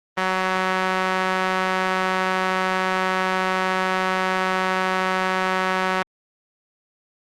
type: tone with band-pass filter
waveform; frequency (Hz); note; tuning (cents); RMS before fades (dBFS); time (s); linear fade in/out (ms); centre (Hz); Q
sawtooth; 186.8; F#3; +17; -22; 0.17-6.03; 10; 1400; 1.1
effects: Opus 24 kbps